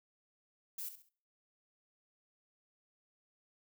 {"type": "noise with echo", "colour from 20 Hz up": "violet", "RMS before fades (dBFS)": -42, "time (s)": [0.78, 0.89], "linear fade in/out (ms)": 5, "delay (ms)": 67, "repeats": 3, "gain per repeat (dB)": -10, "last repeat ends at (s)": 1.091, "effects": ["noise-tail reverb RT60 0.5 s tail -24 dB re dry"]}